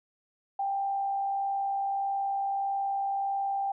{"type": "tone with frequency modulation", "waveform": "sine", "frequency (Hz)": 790, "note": "G5", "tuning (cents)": 13, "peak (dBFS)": -27, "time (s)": [0.59, 3.72], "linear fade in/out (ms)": 5, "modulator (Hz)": 61.6, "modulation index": 0.23, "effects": []}